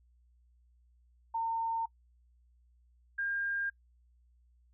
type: tone pair in turn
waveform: sine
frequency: 910 / 1607 Hz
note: A#5 / G6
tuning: -42 / +43 cents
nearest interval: minor seventh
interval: 985 cents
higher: second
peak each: -30 / -31 dBFS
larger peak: first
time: 1.34-1.86 / 3.18-3.7 s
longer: neither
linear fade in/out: 10 ms
effects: noise-tail reverb RT60 0.1 s tail -24 dB re dry + added 60 Hz sine -63 dBFS peak until 4.73 s